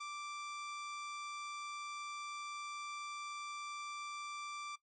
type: tone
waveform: sawtooth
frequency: 1174.7 Hz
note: D6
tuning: in tune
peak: -39 dBFS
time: 0-4.76 s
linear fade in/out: 10 ms
effects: noise-tail reverb RT60 0.1 s tail -17 dB re dry + MP3 32 kbps